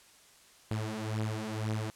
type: beating tone pair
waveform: sawtooth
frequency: 107.7 / 109.7 Hz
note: A2 / A2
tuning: -37 / -5 cents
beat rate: 2 Hz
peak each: -32 / -31 dBFS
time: 0.71-1.9 s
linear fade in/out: 0 ms
effects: white hiss -59 dBFS RMS until 1.95 s + low-pass 10000 Hz 12 dB/octave